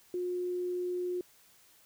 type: tone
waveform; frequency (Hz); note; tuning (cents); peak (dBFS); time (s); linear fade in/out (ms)
sine; 358.6; F4; +46; -31; 0.14-1.21; 2
effects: white hiss -62 dBFS RMS until 1.85 s